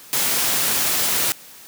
white noise, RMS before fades -20 dBFS, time 0.13-1.32 s, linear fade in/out 0 ms, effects white hiss -43 dBFS RMS until 1.67 s + high-pass 100 Hz 12 dB/octave

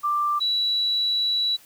sine tone pair in turn, 1181 / 3928 Hz, D6 / B7, +9 / -10 cents, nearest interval octave + major sixth, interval 2081 cents, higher second, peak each -20 / -20 dBFS, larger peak neither, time 0.03-0.4 / 0.4-1.57 s, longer second, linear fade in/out 20 ms, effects white hiss -52 dBFS RMS until 1.65 s

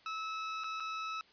sawtooth tone with dropouts, 1300 Hz, E6, 24 cents flat, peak -33 dBFS, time 0.06-1.21 s, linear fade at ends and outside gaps 1 ms, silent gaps 0.637-0.642 / 0.8-0.804 s, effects white hiss -63 dBFS RMS until 1.32 s + resampled to 11025 Hz

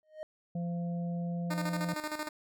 triangle tone with exponential growth, 620 Hz, D#5, 6 cents flat, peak -33 dBFS, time 0.03-0.23 s, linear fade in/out 0 ms, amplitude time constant 43 ms
harmonic tone, 172.3 Hz, F3, 23 cents flat, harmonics 1 / 3 / 4, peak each -32 / -45 / -47 dBFS, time 0.55-1.94 s, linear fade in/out 5 ms
10% pulse tone with tremolo, 304.5 Hz, D#4, 37 cents flat, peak -25 dBFS, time 1.5-2.29 s, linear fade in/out 10 ms, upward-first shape square, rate 13 Hz, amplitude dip 65%
effects none

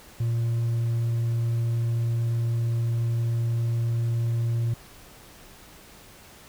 sine tone with hard clipping, 116.54 Hz, A#2, in tune, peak -23 dBFS, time 0.2-4.74 s, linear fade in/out 5 ms, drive 2 dB, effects pink hiss -49 dBFS RMS until 6.48 s

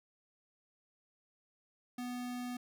square tone, 246.6 Hz, B3, 2 cents flat, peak -39 dBFS, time 1.98-2.57 s, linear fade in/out 5 ms, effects none

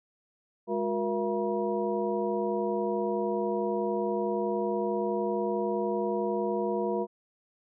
sine tone cluster, 206.8 / 362.2 / 473 / 673 / 958 Hz, G#3 / F#4 / A#4 / E5 / A#5, -7 / -37 / +25 / +36 / +47 cents, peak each -34 / -31 / -31 / -35 / -36 dBFS, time 0.67-7.07 s, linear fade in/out 50 ms, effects none

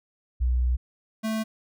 sine / square tone pair in turn, 61.74 / 220 Hz, B1 / A3, 0 / 0 cents, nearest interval octave + minor seventh, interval 2200 cents, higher second, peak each -20 / -26 dBFS, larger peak first, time 0.4-0.77 / 1.23-1.44 s, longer first, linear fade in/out 20 ms, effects none

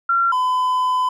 sine / triangle tone pair in turn, 1370 / 1010.4 Hz, F6 / B5, -34 / +39 cents, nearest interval perfect fourth, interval 527 cents, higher first, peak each -14 dBFS, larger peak neither, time 0.09-0.32 / 0.32-1.09 s, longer second, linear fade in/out 5 ms, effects none

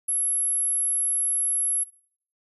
sine tone, 11175 Hz, F9, in tune, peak -21 dBFS, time 0.08-1.84 s, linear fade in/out 10 ms, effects noise-tail reverb RT60 0.5 s tail -17 dB re dry

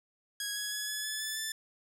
10% pulse tone with pitch steps, 1657 / 1673.4 / 1689.9 / 1706.5 / 1723.4 / 1740.4 / 1757.6 Hz, G#6 / G#6 / G#6 / G#6 / A6 / A6 / A6, -4 / +13 / +30 / +47 / -36 / -19 / -2 cents, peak -25 dBFS, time 0.4-1.52 s, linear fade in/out 2 ms, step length 160 ms, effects none

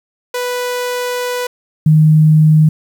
sawtooth / sine tone pair in turn, 493.7 / 155.16 Hz, B4 / D#3, -1 / -4 cents, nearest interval octave + minor sixth, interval 2003 cents, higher first, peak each -13 / -5 dBFS, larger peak second, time 0.34-1.47 / 1.86-2.69 s, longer first, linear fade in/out 5 ms, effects 7-bit

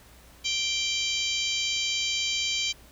harmonic tone, 784 Hz, G5, in tune, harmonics 3 / 4 / 5 / 6 / 7 / 8 / 9, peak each -32 / -29 / -34 / -34 / -39 / -36 / -38 dBFS, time 0.44-2.73 s, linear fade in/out 20 ms, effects added 60 Hz sine -54 dBFS peak until 2.91 s + pink hiss -54 dBFS RMS until 2.91 s

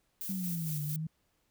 violet noise with tremolo, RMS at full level -39 dBFS, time 0.21-0.96 s, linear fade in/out 0 ms, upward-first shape square, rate 4.4 Hz, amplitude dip 40%
sine exponential two-way sweep, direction down then up, 196 to 146.9 to 160.9 Hz, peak -33 dBFS, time 0.29-1.07 s, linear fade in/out 5 ms, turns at 0.82 s
effects pink hiss -75 dBFS RMS until 1.5 s

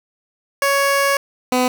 15% pulse tone pair in turn, 557 / 251.8 Hz, C#5 / B3, +8 / +34 cents, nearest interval octave + major second, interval 1374 cents, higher first, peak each -8 dBFS, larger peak neither, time 0.62-1.17 / 1.52-1.68 s, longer first, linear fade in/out 2 ms, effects none

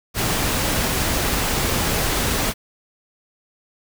pink noise, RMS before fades -21 dBFS, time 0.14-2.54 s, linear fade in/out 50 ms, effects none

